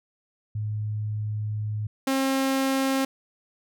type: tone pair in turn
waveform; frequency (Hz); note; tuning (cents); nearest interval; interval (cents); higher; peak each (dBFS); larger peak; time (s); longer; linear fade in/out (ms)
sine / sawtooth; 106.4 / 268.1; G#2 / C4; +42 / +42; octave + major third; 1600; second; -26 / -18; second; 0.55-1.87 / 2.07-3.05; first; 5
effects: none